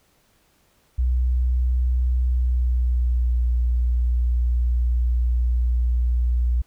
sine tone with pitch glide, 62.1 to 60.23 Hz, B1 to B1, +10 to -43 cents, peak -17 dBFS, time 0.98-6.62 s, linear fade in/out 10 ms, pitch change -53 cents, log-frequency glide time 2.25-3.43 s, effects pink hiss -62 dBFS RMS until 6.66 s

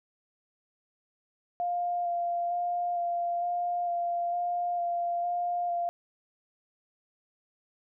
sine tone with vibrato, 698.5 Hz, F5, in tune, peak -27 dBFS, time 1.6-5.89 s, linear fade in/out 0 ms, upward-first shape square, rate 1.1 Hz, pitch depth 12 cents each way, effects none

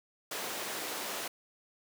pink high-pass noise, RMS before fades -38 dBFS, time 0.31-1.28 s, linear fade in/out 5 ms, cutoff 380 Hz, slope 12 dB/octave, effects none

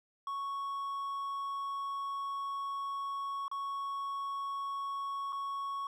triangle tone with dropouts, 1108.7 Hz, C#6, in tune, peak -33 dBFS, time 0.27-5.87 s, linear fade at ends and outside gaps 2 ms, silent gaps 3.481-3.514 / 5.324-5.328 s, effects none

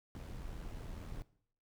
brown noise with amplitude modulation, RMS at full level -43 dBFS, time 0.15-1.22 s, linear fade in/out 0 ms, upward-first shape sine, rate 82.4 Hz, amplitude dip 45%, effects noise-tail reverb RT60 0.6 s tail -19 dB re dry

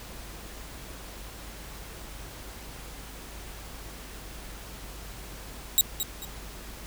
10% pulse tone with echo, 3822 Hz, A#7, 43 cents sharp, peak -9 dBFS, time 5.78-5.81 s, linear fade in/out 0 ms, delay 220 ms, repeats 2, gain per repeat -10 dB, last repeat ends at 6.25 s, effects added 50 Hz sine -44 dBFS peak until 6.86 s + pink hiss -44 dBFS RMS until 6.86 s

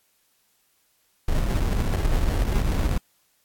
brown noise with sample-and-hold, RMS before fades -22 dBFS, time 1.28-2.98 s, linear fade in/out 5 ms, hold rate 1225 Hz, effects white hiss -66 dBFS RMS until 3.44 s + AAC 64 kbps

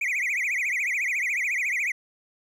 triangle tone with vibrato, 2198 Hz, C#7, 15 cents flat, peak -22 dBFS, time 0.01-1.92 s, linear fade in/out 5 ms, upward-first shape triangle, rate 14 Hz, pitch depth 250 cents each way, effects none

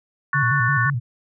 sine chord, F# minor, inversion second, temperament just, 1110 / 1480 / 1776 Hz, C#6 / F#6 / A6, +2 / 0 / +16 cents, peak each -23 / -22 / -22 dBFS, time 0.33-0.9 s, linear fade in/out 2 ms
sine tone with vibrato, 130 Hz, C3, 11 cents flat, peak -20 dBFS, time 0.34-1 s, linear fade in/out 20 ms, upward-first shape square, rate 5.8 Hz, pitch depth 150 cents each way
effects none

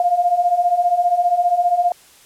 sine beating tone pair, 694 / 709 Hz, F5 / F5, -11 / +26 cents, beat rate 15 Hz, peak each -19 / -15 dBFS, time 0-1.92 s, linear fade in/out 2 ms, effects white hiss -48 dBFS RMS until 2.25 s + low-pass 12000 Hz 12 dB/octave

